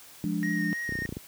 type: chord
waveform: sine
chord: D diminished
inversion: first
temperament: equal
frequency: 174.61 / 207.7 / 293.7 Hz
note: F3 / Ab3 / D4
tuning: 0 / 0 / 0 cents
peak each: -30 / -31 / -31 dBFS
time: 0.24-0.73 s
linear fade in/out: 0 ms
type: tone with vibrato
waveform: triangle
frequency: 1864.7 Hz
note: A#6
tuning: in tune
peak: -29 dBFS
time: 0.43-1.06 s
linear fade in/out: 0 ms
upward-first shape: sine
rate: 3.2 Hz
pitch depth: 21 cents each way
type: clicks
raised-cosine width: 3 ms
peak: -21 dBFS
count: 9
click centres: 0.892 / 0.923 / 0.954 / 0.989 / 1.021 / 1.053 / 1.091 / 1.125 / 1.169 s
effects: white hiss -50 dBFS RMS until 1.27 s + high-pass 60 Hz 12 dB/octave